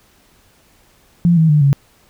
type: tone with pitch steps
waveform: sine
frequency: 172.1 / 160.57 / 149.82 / 139.79 Hz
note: F3 / E3 / D3 / C#3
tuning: -25 / -45 / +35 / +15 cents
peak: -8 dBFS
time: 1.25-1.73 s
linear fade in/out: 0 ms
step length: 120 ms
effects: pink hiss -53 dBFS RMS until 2.09 s